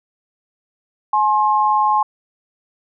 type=tone pair together; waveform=sine; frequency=846.3 / 1065 Hz; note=G#5 / C6; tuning=+32 / +30 cents; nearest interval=major third; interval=398 cents; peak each=-15 / -16 dBFS; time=1.13-2.03 s; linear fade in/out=5 ms; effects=none

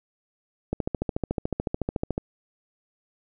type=click train; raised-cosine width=2 ms; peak=-12 dBFS; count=21; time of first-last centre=0.73-2.179 s; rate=13.8 Hz; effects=none

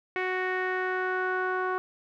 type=tone with low-pass filter sweep; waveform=sawtooth; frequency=370 Hz; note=F#4; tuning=in tune; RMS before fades=-29 dBFS; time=0.16-1.78 s; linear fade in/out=0 ms; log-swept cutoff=2100 to 1300 Hz; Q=4.6; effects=none

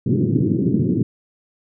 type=band-pass noise; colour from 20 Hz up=pink; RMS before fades=-18 dBFS; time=0.06-1.03 s; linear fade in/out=5 ms; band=110 to 380 Hz; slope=48 dB/octave; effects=none

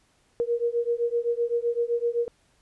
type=beating tone pair; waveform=sine; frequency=468.7 / 476.5 Hz; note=A#4 / A#4; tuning=+9 / +38 cents; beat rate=7.8 Hz; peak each=-26 dBFS; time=0.4-2.28 s; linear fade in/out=0 ms; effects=pink hiss -65 dBFS RMS until 2.61 s + resampled to 24000 Hz

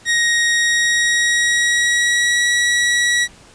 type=tone with pitch glide; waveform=sawtooth; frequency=1877 to 1926.4 Hz; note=A#6 to B6; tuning=+11 to -44 cents; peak=-10 dBFS; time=0.05-3.28 s; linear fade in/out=50 ms; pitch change=+45 cents; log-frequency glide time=0.52-2.49 s; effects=pink hiss -45 dBFS RMS until 3.54 s + resampled to 22050 Hz

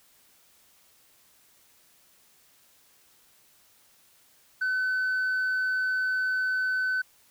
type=tone; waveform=sine; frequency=1514 Hz; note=F#6; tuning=39 cents sharp; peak=-22 dBFS; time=4.61-7.02 s; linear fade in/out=10 ms; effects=tanh soft clip ceiling -23 dBFS + white hiss -61 dBFS RMS until 7.3 s

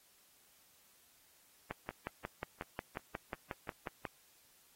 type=click train; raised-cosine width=0.5 ms; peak=-24 dBFS; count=14; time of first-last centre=1.71-4.052 s; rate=5.55 Hz; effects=white hiss -67 dBFS RMS until 4.75 s + AAC 48 kbps

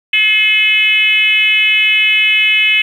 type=tone with frequency modulation; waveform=sine; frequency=2567 Hz; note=E7; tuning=47 cents flat; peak=-8 dBFS; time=0.13-2.82 s; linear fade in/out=5 ms; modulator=427 Hz; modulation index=1.1; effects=7-bit

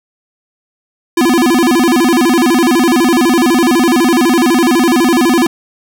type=tone with vibrato; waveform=square; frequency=290.2 Hz; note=D4; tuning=21 cents flat; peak=-8 dBFS; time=1.17-5.47 s; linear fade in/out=5 ms; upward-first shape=square; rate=12 Hz; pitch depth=270 cents each way; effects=none

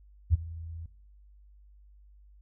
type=tone with ADSR envelope; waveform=sine; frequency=82.41 Hz; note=E2; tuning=in tune; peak=-16 dBFS; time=0.3-0.86 s; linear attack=39 ms; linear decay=18 ms; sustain=-22 dB; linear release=4 ms; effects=noise-tail reverb RT60 0.7 s tail -20 dB re dry + added 50 Hz sine -53 dBFS peak until 2.41 s

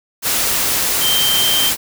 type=tone in noise; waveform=sine; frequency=3136 Hz; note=G7; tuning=in tune; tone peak=-15 dBFS; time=1-1.72 s; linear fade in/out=50 ms; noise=white; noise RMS=-17 dBFS; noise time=0.22-1.77 s; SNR=-1 dB; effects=none

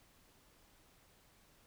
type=silence; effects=pink hiss -67 dBFS RMS until 1.66 s

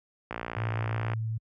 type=click train; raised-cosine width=0.5 ms; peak=-18 dBFS; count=49; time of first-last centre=0.31-1.135 s; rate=58.2 Hz
type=tone with pitch glide; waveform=sine; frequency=109.5 to 111.29 Hz; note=A2 to A2; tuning=-8 to +20 cents; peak=-28 dBFS; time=0.56-1.38 s; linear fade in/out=10 ms; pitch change=+28 cents; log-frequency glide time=0.88-1.2 s
effects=high-pass 60 Hz 12 dB/octave

